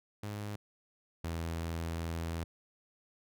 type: tone pair in turn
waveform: sawtooth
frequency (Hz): 103.83 / 82.87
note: G#2 / E2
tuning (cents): 0 / +10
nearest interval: major third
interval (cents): 390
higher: first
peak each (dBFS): -34 / -31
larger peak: second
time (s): 0.23-0.56 / 1.24-2.44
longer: second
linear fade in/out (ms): 5
effects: none